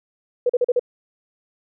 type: tone bursts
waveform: sine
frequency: 490 Hz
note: B4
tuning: 14 cents flat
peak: -14 dBFS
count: 5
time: 0.46-0.795 s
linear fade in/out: 5 ms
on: 35 ms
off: 40 ms
effects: none